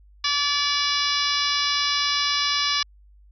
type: harmonic tone with a mistuned harmonic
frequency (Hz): 576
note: D5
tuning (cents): -34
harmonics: 2 / 3 / 4 / 5 / 6 / 7 / 8 / 9 / 10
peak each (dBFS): -28 / -31 / -30 / -30 / -28 / -28 / -30 / -28 / -34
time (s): 0.24-2.83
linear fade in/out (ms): 5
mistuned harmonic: 8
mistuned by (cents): +63
effects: added 50 Hz sine -49 dBFS peak until 3.31 s